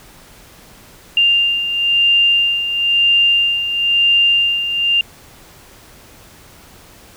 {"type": "beating tone pair", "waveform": "sine", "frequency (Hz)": [2794, 2795], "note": ["F7", "F7"], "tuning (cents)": [0, 1], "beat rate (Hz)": 1, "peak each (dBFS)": [-19, -12], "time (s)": [1.17, 5.01], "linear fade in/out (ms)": 2, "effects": ["pink hiss -43 dBFS RMS until 7.16 s"]}